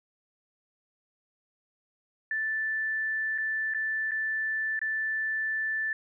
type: tone with dropouts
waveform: sine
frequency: 1760 Hz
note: A6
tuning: in tune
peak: -27 dBFS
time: 2.31-5.93 s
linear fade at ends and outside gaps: 2 ms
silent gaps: 3.379-3.383 / 3.738-3.746 / 4.11-4.117 / 4.792-4.815 s
effects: none